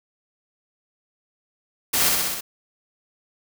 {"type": "noise with echo", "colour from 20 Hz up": "white", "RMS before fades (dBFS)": -21, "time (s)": [1.93, 2.09], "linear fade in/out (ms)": 10, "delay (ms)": 64, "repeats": 5, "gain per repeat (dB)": -2, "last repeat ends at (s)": 2.41, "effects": []}